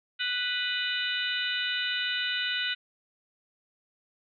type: harmonic tone with a mistuned harmonic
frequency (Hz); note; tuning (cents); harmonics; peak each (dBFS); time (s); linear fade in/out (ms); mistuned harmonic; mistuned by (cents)
493.9; B4; 0; 3 / 4 / 5 / 6 / 7 / 8; -32 / -37 / -37 / -32 / -36 / -37; 0.19-2.75; 20; 7; +90
effects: none